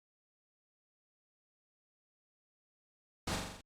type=noise with echo; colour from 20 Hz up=pink; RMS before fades=-36 dBFS; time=3.27-3.36 s; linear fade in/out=5 ms; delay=42 ms; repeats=6; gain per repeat=-3 dB; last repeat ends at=3.612 s; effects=low-pass 8000 Hz 12 dB/octave + Opus 48 kbps